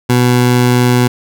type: tone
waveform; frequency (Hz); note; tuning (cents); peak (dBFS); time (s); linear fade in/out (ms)
20% pulse; 123.47; B2; 0; -3; 0.09-1.08; 10
effects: none